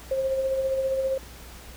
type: tone with tremolo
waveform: sine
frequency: 532 Hz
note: C5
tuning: 29 cents sharp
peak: -21 dBFS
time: 0.11-1.18 s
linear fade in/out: 5 ms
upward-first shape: sine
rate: 15 Hz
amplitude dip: 40%
effects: added 60 Hz sine -45 dBFS peak until 1.76 s + pink hiss -46 dBFS RMS until 1.76 s